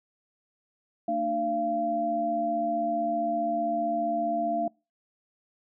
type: tone cluster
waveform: sine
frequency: 226.1 / 301.4 / 685 Hz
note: A3 / D4 / F5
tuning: +47 / +45 / -34 cents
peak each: -34 / -33 / -26 dBFS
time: 1.08-4.68 s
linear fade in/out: 5 ms
effects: noise-tail reverb RT60 0.3 s tail -26 dB re dry